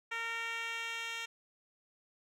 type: tone with band-pass filter sweep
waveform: 10% pulse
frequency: 459.4 Hz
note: A#4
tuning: 25 cents flat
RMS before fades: -39 dBFS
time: 0.11-1.26 s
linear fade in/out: 10 ms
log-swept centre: 2000 to 3500 Hz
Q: 1.3
effects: none